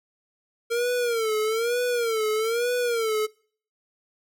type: tone with vibrato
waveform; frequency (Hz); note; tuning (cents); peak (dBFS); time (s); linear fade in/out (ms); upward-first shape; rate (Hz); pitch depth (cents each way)
square; 460; A#4; -23; -23; 0.7-3.27; 20; sine; 1.1; 120
effects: noise-tail reverb RT60 0.5 s tail -23 dB re dry